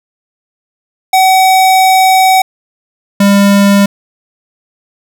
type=tone pair in turn; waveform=square; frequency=756 / 200.2 Hz; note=F#5 / G3; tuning=+37 / +37 cents; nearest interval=octave + major seventh; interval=2300 cents; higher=first; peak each=-5 dBFS; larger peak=neither; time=1.13-2.42 / 3.2-3.86 s; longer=first; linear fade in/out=5 ms; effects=none